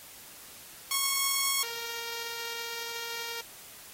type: tone pair in turn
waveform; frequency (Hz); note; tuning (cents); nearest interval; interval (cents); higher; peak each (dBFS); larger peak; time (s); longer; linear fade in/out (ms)
5% pulse; 1097 / 465.2; C#6 / A#4; -18 / -4; octave + minor third; 1486; first; -15 / -24; first; 0.91-1.63 / 1.63-3.41; second; 2
effects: white hiss -49 dBFS RMS until 3.93 s + AAC 48 kbps